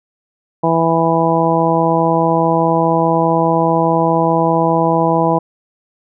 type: harmonic tone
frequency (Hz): 164.81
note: E3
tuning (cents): 0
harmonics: 1 / 2 / 3 / 4 / 5 / 6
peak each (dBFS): -18 / -18 / -18 / -18 / -18 / -18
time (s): 0.63-5.39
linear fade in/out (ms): 10
effects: none